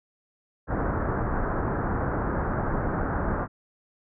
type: low-pass noise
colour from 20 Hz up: pink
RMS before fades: -27 dBFS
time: 0.67-3.48 s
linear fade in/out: 50 ms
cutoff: 1600 Hz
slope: 48 dB/octave
effects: none